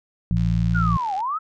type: harmonic tone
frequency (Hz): 56.8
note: A#1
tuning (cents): -44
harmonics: 1 / 2 / 3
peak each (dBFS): -23 / -22 / -21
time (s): 0.31-0.97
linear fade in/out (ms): 0
type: click train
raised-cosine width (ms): 0.2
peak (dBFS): -25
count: 65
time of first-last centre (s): 0.37-1.204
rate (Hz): 76.7
type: linear two-way sweep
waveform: sine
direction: down then up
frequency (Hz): 1480 to 740 to 1332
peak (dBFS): -22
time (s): 0.74-1.39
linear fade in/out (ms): 20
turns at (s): 1.15
effects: none